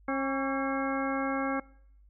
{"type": "harmonic tone with a mistuned harmonic", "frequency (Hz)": 270, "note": "C#4", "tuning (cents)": -45, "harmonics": [1, 2, 3, 4, 5, 6, 8], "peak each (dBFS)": [-31, -34, -36, -37, -38, -39, -40], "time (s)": [0.08, 1.6], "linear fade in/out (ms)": 5, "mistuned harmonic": 4, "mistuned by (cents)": 69, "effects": ["noise-tail reverb RT60 0.7 s tail -24 dB re dry", "added 50 Hz sine -55 dBFS peak until 2.09 s"]}